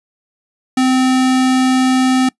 square tone, 258.3 Hz, C4, 22 cents flat, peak -11 dBFS, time 0.77-2.29 s, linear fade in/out 5 ms, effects noise-tail reverb RT60 0.1 s tail -23 dB re dry + resampled to 24000 Hz

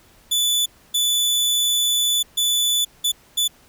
sawtooth tone bursts at uneven times, 3478 Hz, A7, 21 cents flat, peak -14 dBFS, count 5, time 0.31-0.66 / 0.94-2.23 / 2.37-2.85 / 3.04-3.12 / 3.37-3.48 s, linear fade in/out 10 ms, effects pink hiss -53 dBFS RMS until 3.68 s

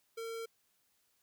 square tone, 455.5 Hz, A#4, 40 cents flat, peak -40 dBFS, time 0.17-0.46 s, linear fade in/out 10 ms, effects white hiss -75 dBFS RMS until 1.22 s

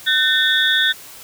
sine tone cluster, 1519 / 1800 / 3417 / 3672 Hz, F#6 / A6 / G#7 / A#7, +45 / +39 / +49 / -27 cents, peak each -19 dBFS, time 0.06-0.93 s, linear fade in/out 20 ms, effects white hiss -39 dBFS RMS until 1.23 s

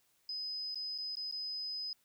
sine tone with dropouts, 5030 Hz, D#8, 18 cents sharp, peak -37 dBFS, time 0.29-1.93 s, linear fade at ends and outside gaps 2 ms, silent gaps 0.746-0.756 / 0.979-0.984 / 1.154-1.169 / 1.313-1.323 s, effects white hiss -73 dBFS RMS until 2.04 s

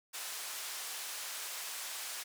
white band-pass noise, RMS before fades -42 dBFS, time 0.13-2.24 s, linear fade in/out 20 ms, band 700 to 11000 Hz, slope 12 dB/octave, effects none

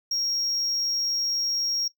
triangle tone, 5588 Hz, F8, in tune, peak -23 dBFS, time 0.11-1.88 s, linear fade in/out 5 ms, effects noise-tail reverb RT60 0.1 s tail -17 dB re dry

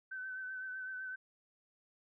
sine tone with vibrato, 1525 Hz, G6, 48 cents flat, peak -40 dBFS, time 0.11-1.16 s, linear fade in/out 10 ms, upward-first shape triangle, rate 7.9 Hz, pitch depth 33 cents each way, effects none

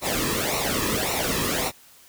pink noise with flanger, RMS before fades -25 dBFS, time 0.01-1.72 s, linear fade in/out 50 ms, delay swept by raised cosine 0.61 to 1.4 ms, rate 1.8 Hz, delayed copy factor -0.7, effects white hiss -52 dBFS RMS until 2.08 s

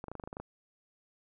clicks, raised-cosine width 1 ms, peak -27 dBFS, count 10, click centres 0.041 / 0.083 / 0.116 / 0.153 / 0.198 / 0.238 / 0.275 / 0.329 / 0.369 / 0.4 s, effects none

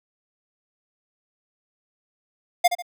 square tone with echo, 706 Hz, F5, 19 cents sharp, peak -13 dBFS, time 2.64-2.68 s, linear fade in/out 10 ms, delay 72 ms, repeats 2, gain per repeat -9 dB, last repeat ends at 2.824 s, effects none

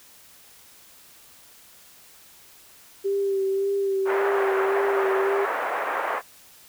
sine tone with vibrato, 392 Hz, G4, in tune, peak -21 dBFS, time 3.04-5.46 s, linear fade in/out 20 ms, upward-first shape sine, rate 1.8 Hz, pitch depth 26 cents each way
pink band-pass noise, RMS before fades -27 dBFS, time 4.05-6.22 s, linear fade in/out 50 ms, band 520 to 1800 Hz, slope 24 dB/octave
effects white hiss -51 dBFS RMS until 6.68 s

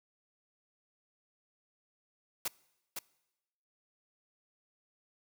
white noise with echo, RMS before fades -34 dBFS, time 2.45-2.48 s, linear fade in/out 5 ms, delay 510 ms, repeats 1, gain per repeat -5 dB, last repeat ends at 2.99 s, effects noise-tail reverb RT60 1.0 s tail -23 dB re dry

